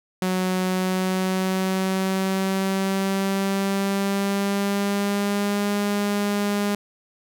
sawtooth tone with pitch glide, 185 to 204.1 Hz, F#3 to G#3, 0 to -30 cents, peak -17 dBFS, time 0.22-6.75 s, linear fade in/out 2 ms, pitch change +170 cents, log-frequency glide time 0.65-5.73 s, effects none

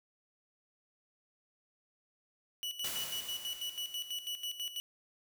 40% pulse tone with tremolo, 2948 Hz, F#7, 7 cents flat, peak -35 dBFS, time 2.63-4.8 s, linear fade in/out 0 ms, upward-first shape square, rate 6.1 Hz, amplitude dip 70%
white noise with exponential decay, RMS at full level -38 dBFS, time 2.84-4.78 s, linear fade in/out 5 ms, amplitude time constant 420 ms
effects none

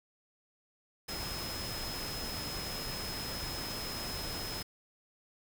sine tone in noise, 5130 Hz, E8, 48 cents flat, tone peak -41 dBFS, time 1.08-4.63 s, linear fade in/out 10 ms, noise pink, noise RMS -40 dBFS, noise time 1.08-4.63 s, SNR -4 dB, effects none

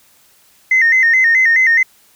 sine tone with vibrato, 1943 Hz, B6, 29 cents flat, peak -7 dBFS, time 0.71-1.83 s, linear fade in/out 5 ms, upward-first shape square, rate 4.7 Hz, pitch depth 94 cents each way, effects tanh soft clip ceiling -4 dBFS + white hiss -51 dBFS RMS until 2.15 s

